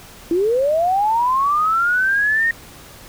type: linear sweep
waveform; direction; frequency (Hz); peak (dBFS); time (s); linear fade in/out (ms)
sine; up; 323.6 to 1864.7; -14; 0.31-2.51; 2
effects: pink hiss -41 dBFS RMS until 3.08 s